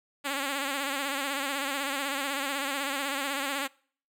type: tone with vibrato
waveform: 5% pulse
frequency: 277.2 Hz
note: C#4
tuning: in tune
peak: -18 dBFS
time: 0.24-3.68 s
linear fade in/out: 20 ms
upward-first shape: sine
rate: 16 Hz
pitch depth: 70 cents each way
effects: noise-tail reverb RT60 0.5 s tail -25 dB re dry